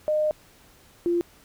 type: tone pair in turn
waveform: sine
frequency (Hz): 611 / 345.8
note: D#5 / F4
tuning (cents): -32 / -17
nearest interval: minor seventh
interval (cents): 985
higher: first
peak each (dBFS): -20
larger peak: neither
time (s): 0.08-0.31 / 1.06-1.21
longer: first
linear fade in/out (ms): 0
effects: pink hiss -55 dBFS RMS until 1.44 s